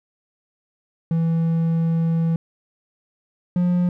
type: tone pair in turn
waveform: triangle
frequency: 164.81 / 177.51 Hz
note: E3 / F3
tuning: 0 / +28 cents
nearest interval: minor second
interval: 128 cents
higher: second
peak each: -15 / -14 dBFS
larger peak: second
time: 1.11-2.36 / 3.56-3.89 s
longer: first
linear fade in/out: 2 ms
effects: none

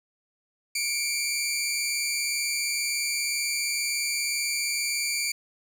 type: tone pair together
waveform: 15% pulse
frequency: 2217 / 2359 Hz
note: C#7 / D7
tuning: 0 / +7 cents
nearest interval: minor second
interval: 107 cents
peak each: -26 / -20 dBFS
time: 0.75-5.32 s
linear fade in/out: 5 ms
effects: none

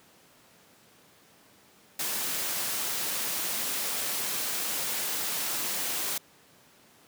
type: noise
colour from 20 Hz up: white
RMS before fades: -31 dBFS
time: 1.99-6.18 s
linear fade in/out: 5 ms
effects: pink hiss -58 dBFS RMS until 7.07 s + high-pass 150 Hz 12 dB/octave

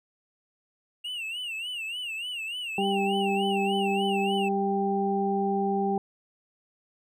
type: tone with vibrato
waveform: triangle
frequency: 2794 Hz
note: F7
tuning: in tune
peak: -30 dBFS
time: 1.04-4.49 s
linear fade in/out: 10 ms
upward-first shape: sine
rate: 3.4 Hz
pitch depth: 130 cents each way
type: harmonic tone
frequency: 197.2 Hz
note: G3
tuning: 11 cents sharp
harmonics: 1 / 2 / 4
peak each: -28 / -28 / -28 dBFS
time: 2.78-5.98 s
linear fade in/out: 2 ms
effects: none

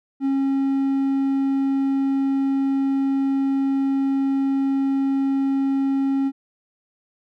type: tone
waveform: triangle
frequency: 272.2 Hz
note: C#4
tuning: 31 cents flat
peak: -16 dBFS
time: 0.2-6.32 s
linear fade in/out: 50 ms
effects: none

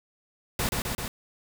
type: noise with echo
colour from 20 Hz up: pink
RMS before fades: -27 dBFS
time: 0.59-0.69 s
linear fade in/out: 2 ms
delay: 130 ms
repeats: 3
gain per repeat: -2 dB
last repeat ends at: 1.08 s
effects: none

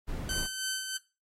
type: noise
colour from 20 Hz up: brown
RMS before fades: -36 dBFS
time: 0.07-0.47 s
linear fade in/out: 20 ms
type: tone with tremolo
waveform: 10% pulse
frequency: 1534 Hz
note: G6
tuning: 38 cents flat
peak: -22 dBFS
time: 0.29-0.97 s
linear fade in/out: 2 ms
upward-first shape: sine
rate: 3.1 Hz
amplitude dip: 50%
effects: noise-tail reverb RT60 0.3 s tail -20 dB re dry + AAC 48 kbps

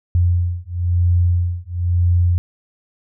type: beating tone pair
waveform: sine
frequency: 87.31 / 88.31 Hz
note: F2 / F2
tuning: 0 / +20 cents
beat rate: 1 Hz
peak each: -17 dBFS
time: 0.15-2.38 s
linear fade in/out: 0 ms
effects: none

